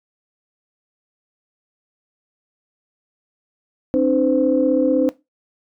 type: tone cluster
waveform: sine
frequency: 266.6 / 302.6 / 512 Hz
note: C4 / D#4 / C5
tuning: +33 / -48 / -38 cents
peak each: -18 dBFS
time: 3.94-5.09 s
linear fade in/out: 0 ms
effects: noise-tail reverb RT60 0.2 s tail -17 dB re dry + tanh soft clip ceiling -4 dBFS